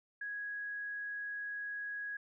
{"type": "tone", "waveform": "sine", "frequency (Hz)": 1661.2, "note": "G#6", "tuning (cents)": 0, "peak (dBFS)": -38, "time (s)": [0.21, 2.17], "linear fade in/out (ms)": 5, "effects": []}